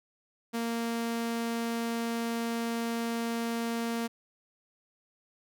sawtooth tone, 231.7 Hz, A#3, 10 cents flat, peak -26 dBFS, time 0.53-4.08 s, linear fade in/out 20 ms, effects none

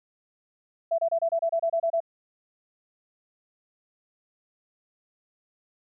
sine tone bursts, 666 Hz, E5, 18 cents sharp, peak -21 dBFS, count 11, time 0.91-2.004 s, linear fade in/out 10 ms, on 74 ms, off 28 ms, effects none

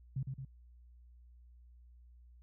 sine tone with echo, 133 Hz, C3, 29 cents sharp, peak -33 dBFS, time 0.16-0.23 s, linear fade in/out 5 ms, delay 110 ms, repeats 2, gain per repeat -4 dB, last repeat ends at 0.45 s, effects added 60 Hz sine -56 dBFS peak until 2.42 s

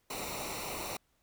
pink noise with comb filter, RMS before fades -39 dBFS, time 0.1-0.97 s, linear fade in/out 5 ms, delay 0.61 ms, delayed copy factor -0.7, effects pink hiss -74 dBFS RMS until 1.22 s

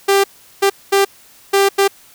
sawtooth tone bursts at uneven times, 395.1 Hz, G4, 14 cents sharp, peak -6 dBFS, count 5, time 0.08-0.24 / 0.62-0.7 / 0.92-1.05 / 1.53-1.69 / 1.78-1.88 s, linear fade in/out 10 ms, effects white hiss -46 dBFS RMS until 2.14 s

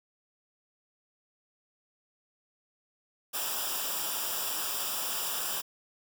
white noise with comb filter, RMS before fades -33 dBFS, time 3.33-5.62 s, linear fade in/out 20 ms, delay 0.47 ms, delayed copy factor -0.75, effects none

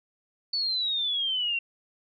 sine exponential sweep, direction down, 4506 to 2722 Hz, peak -25 dBFS, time 0.53-1.59 s, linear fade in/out 5 ms, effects none

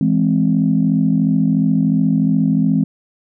sine chord, E augmented, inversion none, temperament equal, 164.81 / 207.7 / 261.6 Hz, E3 / G#3 / B#3, 0 / 0 / 0 cents, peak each -16 dBFS, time 0.01-2.84 s, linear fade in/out 2 ms, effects tanh soft clip ceiling -3 dBFS

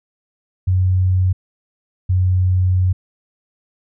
sine tone pair in turn, 92.5 / 91.97 Hz, F#2 / F#2, 0 / -10 cents, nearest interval unison, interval 10 cents, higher first, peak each -12 dBFS, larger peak neither, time 0.67-1.33 / 2.09-2.93 s, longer second, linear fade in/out 10 ms, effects none

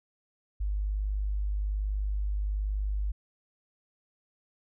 sine tone, 50.6 Hz, G#1, 44 cents flat, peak -27 dBFS, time 0.6-3.12 s, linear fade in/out 10 ms, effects none

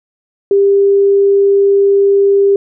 sine tone, 397.8 Hz, G4, 25 cents sharp, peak -6 dBFS, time 0.51-2.56 s, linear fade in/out 2 ms, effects none

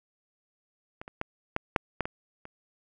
clicks, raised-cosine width 0.5 ms, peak -24 / -27 / -16 / -12 / -7 / -12 / -18 / -28 dBFS, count 8, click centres 1.015 / 1.079 / 1.214 / 1.564 / 1.762 / 2.007 / 2.055 / 2.454 s, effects none

